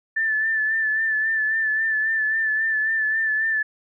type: tone with vibrato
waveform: sine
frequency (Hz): 1760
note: A6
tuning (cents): 0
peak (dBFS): -19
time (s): 0.16-3.63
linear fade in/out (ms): 10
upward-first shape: sine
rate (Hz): 3.7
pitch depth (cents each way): 34
effects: none